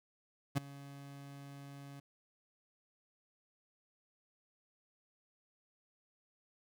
30% pulse tone with ADSR envelope, 140.2 Hz, C#3, 20 cents sharp, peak -25 dBFS, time 0.55-2 s, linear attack 24 ms, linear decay 12 ms, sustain -21 dB, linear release 5 ms, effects none

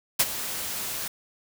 white noise with ADSR envelope, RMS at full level -18 dBFS, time 0.19-1.08 s, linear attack 11 ms, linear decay 42 ms, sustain -14 dB, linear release 5 ms, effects none

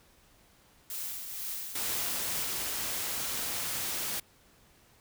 blue noise with tremolo, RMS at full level -36 dBFS, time 0.9-2.43 s, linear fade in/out 2 ms, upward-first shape triangle, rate 2.1 Hz, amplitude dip 50%
white noise, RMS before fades -34 dBFS, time 1.75-4.2 s, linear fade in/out 5 ms
effects pink hiss -62 dBFS RMS until 5 s

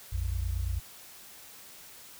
sine tone pair together, 58.27 / 87.31 Hz, A#1 / F2, 0 / 0 cents, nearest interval perfect fifth, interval 700 cents, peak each -30 / -31 dBFS, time 0.12-0.8 s, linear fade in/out 10 ms, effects tanh soft clip ceiling -21 dBFS + white hiss -50 dBFS RMS until 2.19 s

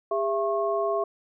sine tone cluster, 404.7 / 668 / 1089 Hz, G#4 / E5 / C#6, -45 / +23 / -31 cents, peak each -27 / -26 / -30 dBFS, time 0.11-1.04 s, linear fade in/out 5 ms, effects none

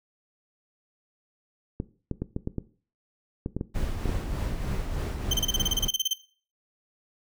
clicks, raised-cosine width 3 ms, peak -16 dBFS, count 11, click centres 1.801 / 2.113 / 2.22 / 2.364 / 2.474 / 2.583 / 3.461 / 3.566 / 3.611 / 4.057 / 4.093 s
brown noise with tremolo, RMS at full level -28 dBFS, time 3.74-5.89 s, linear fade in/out 20 ms, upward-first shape triangle, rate 3.3 Hz, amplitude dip 45%
30% pulse tone bursts, 3108 Hz, G7, 16 cents flat, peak -19 dBFS, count 15, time 5.31-6.135 s, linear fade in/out 5 ms, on 27 ms, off 30 ms
effects noise-tail reverb RT60 0.4 s tail -17 dB re dry

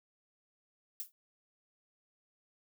violet noise with exponential decay, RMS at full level -35 dBFS, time 1-1.12 s, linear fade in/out 0 ms, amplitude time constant 24 ms, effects none

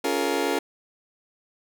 30% pulse chord, Bb minor seventh, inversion first, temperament just, 279.7 / 349.6 / 419.5 / 466.2 Hz, Db4 / F4 / Ab4 / Bb4, +16 / +2 / +17 / 0 cents, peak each -26 dBFS, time 0.04-0.59 s, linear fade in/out 5 ms, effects none

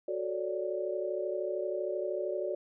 sine chord, D major seventh, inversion first, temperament equal, 370 / 440 / 554.4 / 587.3 Hz, F#4 / A4 / C#5 / D5, 0 / 0 / 0 / 0 cents, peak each -35 / -39 / -39 / -35 dBFS, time 0.08-2.55 s, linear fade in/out 5 ms, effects none

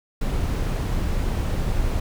brown noise, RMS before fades -23 dBFS, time 0.21-2 s, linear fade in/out 5 ms, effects none

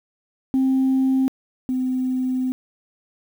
sine tone pair in turn, 263.8 / 256.3 Hz, C4 / C4, +14 / -36 cents, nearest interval unison, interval 50 cents, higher first, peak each -14 / -19 dBFS, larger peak first, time 0.54-1.28 / 1.69-2.52 s, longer second, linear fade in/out 0 ms, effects tanh soft clip ceiling -13 dBFS + 8-bit

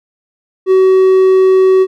triangle tone, 377.4 Hz, F#4, 34 cents sharp, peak -3 dBFS, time 0.66-1.87 s, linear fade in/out 50 ms, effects none

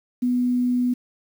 sine tone with quantisation, 247.3 Hz, B3, 3 cents sharp, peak -18 dBFS, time 0.22-0.94 s, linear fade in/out 10 ms, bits 8, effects none

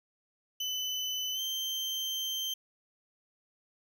35% pulse tone with pitch glide, 3014 to 3129 Hz, F#7 to G7, +31 to -4 cents, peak -30 dBFS, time 0.6-2.54 s, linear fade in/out 5 ms, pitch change +65 cents, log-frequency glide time 1.34-1.4 s, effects none

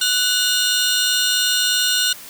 30% pulse tone cluster, 1481 / 2859 / 3630 / 4161 Hz, F#6 / F7 / A#7 / C8, +1 / +40 / -47 / -10 cents, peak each -19 dBFS, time 0.01-2.13 s, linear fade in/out 5 ms, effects white hiss -38 dBFS RMS until 2.29 s

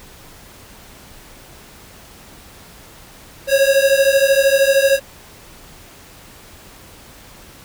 square beating tone pair, 541 / 554 Hz, C#5 / C#5, -42 / -1 cents, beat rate 13 Hz, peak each -15 / -15 dBFS, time 3.47-5 s, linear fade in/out 50 ms, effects pink hiss -42 dBFS RMS until 7.64 s

